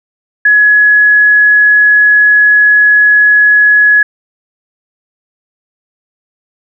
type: tone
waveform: sine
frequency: 1687 Hz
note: G#6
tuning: 27 cents sharp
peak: -3 dBFS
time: 0.45-4.03 s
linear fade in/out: 5 ms
effects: none